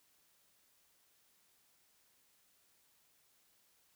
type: silence
effects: white hiss -72 dBFS RMS until 3.95 s